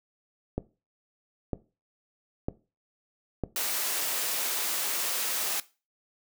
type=click train; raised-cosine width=2 ms; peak=-15 dBFS; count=4; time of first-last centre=0.58-3.437 s; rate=1.05 Hz
type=high-pass noise; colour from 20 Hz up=white; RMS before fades=-30 dBFS; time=3.56-5.6 s; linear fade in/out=2 ms; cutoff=340 Hz; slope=12 dB/octave
effects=noise-tail reverb RT60 0.3 s tail -18 dB re dry